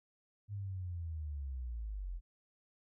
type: linear sweep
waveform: sine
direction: down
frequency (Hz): 103.83 to 40.95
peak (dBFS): -38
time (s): 0.48-2.21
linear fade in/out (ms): 50
effects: none